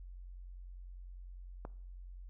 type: click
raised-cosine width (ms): 1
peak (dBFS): -29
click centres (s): 1.651
effects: noise-tail reverb RT60 0.6 s tail -21 dB re dry + added 45 Hz sine -46 dBFS peak until 2.29 s